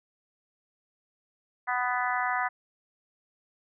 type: harmonic tone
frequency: 248.3 Hz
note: B3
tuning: 9 cents sharp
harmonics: 3 / 4 / 5 / 6 / 7 / 8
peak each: -31 / -32 / -33 / -34 / -34 / -35 dBFS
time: 1.67-2.49 s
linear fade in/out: 20 ms
effects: none